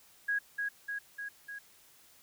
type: tone with echo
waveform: sine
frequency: 1650 Hz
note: G#6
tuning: 12 cents flat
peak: -28 dBFS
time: 0.28-0.39 s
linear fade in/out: 10 ms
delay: 300 ms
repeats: 4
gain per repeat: -3 dB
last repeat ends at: 1.59 s
effects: white hiss -61 dBFS RMS until 2.22 s